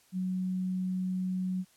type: tone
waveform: sine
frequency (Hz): 185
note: F#3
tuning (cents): 0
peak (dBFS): -29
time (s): 0.12-1.65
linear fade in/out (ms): 50
effects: white hiss -64 dBFS RMS until 1.76 s + low-pass 12000 Hz 12 dB/octave